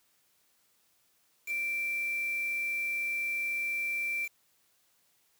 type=tone with quantisation; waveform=sine; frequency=2349 Hz; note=D7; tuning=in tune; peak=-30 dBFS; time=1.46-4.29 s; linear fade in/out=50 ms; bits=7; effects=white hiss -70 dBFS RMS until 5.39 s + high-pass 60 Hz 12 dB/octave